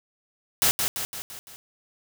white noise with echo, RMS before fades -20 dBFS, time 0.62-0.71 s, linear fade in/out 0 ms, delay 170 ms, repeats 5, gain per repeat -5 dB, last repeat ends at 1.56 s, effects none

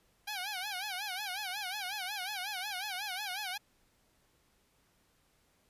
10% pulse tone with vibrato, 784 Hz, G5, in tune, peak -28 dBFS, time 0.27-3.58 s, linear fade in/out 10 ms, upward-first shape sine, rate 5.5 Hz, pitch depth 150 cents each way, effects pink hiss -71 dBFS RMS until 5.69 s + resampled to 32000 Hz

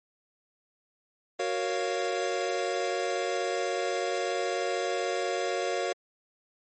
square chord, Gb major seventh, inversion none, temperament equal, 370 / 466.2 / 554.4 / 698.5 Hz, Gb4 / Bb4 / Db5 / F5, 0 / 0 / 0 / 0 cents, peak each -34 dBFS, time 1.39-5.93 s, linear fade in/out 10 ms, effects MP3 32 kbps

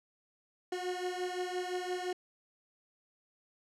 30% pulse beating tone pair, 360.3 / 366.1 Hz, F#4 / F#4, -46 / -18 cents, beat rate 5.8 Hz, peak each -34 / -36 dBFS, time 0.72-2.13 s, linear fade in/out 5 ms, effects low-pass 8000 Hz 12 dB/octave

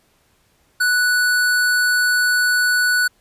square tone, 1480 Hz, F#6, in tune, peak -15 dBFS, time 0.8-3.08 s, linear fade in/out 10 ms, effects pink hiss -60 dBFS RMS until 3.2 s + resampled to 32000 Hz

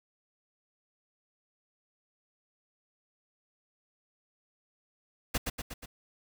pink noise with echo, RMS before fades -29 dBFS, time 5.34-5.38 s, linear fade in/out 10 ms, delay 120 ms, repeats 4, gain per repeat -4 dB, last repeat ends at 5.86 s, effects none

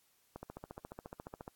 click train, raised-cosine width 1 ms, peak -30 dBFS, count 17, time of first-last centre 0.36-1.479 s, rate 14.3 Hz, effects white hiss -72 dBFS RMS until 1.55 s + AAC 64 kbps

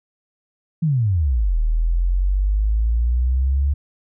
sine exponential two-way sweep, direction down then up, 170 to 38.43 to 71.6 Hz, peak -15 dBFS, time 0.82-3.74 s, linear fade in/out 10 ms, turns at 1.59 s, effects none

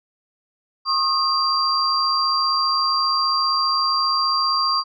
sine tone cluster, 1085 / 1240 / 4733 Hz, C#6 / D#6 / D8, -37 / -6 / +13 cents, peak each -21 / -25 / -20 dBFS, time 0.85-4.84 s, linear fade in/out 50 ms, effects none

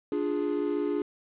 triangle chord, D diminished, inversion none, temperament equal, 293.7 / 349.2 / 415.3 Hz, D4 / F4 / Ab4, 0 / 0 / 0 cents, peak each -28 / -30 / -28 dBFS, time 0.12-1.02 s, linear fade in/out 2 ms, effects resampled to 8000 Hz + 9-bit

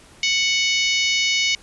harmonic tone, 740 Hz, F#5, in tune, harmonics 3 / 4 / 5 / 6 / 7 / 8 / 9, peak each -21 / -23 / -26 / -28 / -27 / -29 / -32 dBFS, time 0.23-1.55 s, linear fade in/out 2 ms, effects pink hiss -48 dBFS RMS until 1.62 s + resampled to 24000 Hz

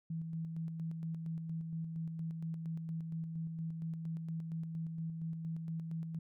sine tone with tremolo, 163.1 Hz, E3, 18 cents flat, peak -36 dBFS, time 0.1-6.19 s, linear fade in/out 5 ms, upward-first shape square, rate 4.3 Hz, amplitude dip 35%, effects none

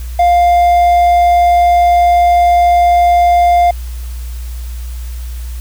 triangle tone, 701 Hz, F5, 6 cents sharp, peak -4 dBFS, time 0.19-3.71 s, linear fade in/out 5 ms, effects added 60 Hz sine -20 dBFS peak until 5.6 s + white hiss -38 dBFS RMS until 5.6 s

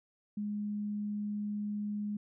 sine tone, 207.7 Hz, G#3, in tune, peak -33 dBFS, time 0.37-2.17 s, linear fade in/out 5 ms, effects none

